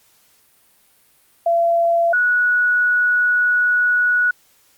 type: tone pair in turn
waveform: sine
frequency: 679 / 1465.6 Hz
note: F5 / F#6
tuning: -49 / -17 cents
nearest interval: octave + minor second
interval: 1332 cents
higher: second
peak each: -13 dBFS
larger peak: neither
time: 1.46-2.13 / 2.13-4.31 s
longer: second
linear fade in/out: 5 ms
effects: white hiss -56 dBFS RMS until 4.77 s + Opus 48 kbps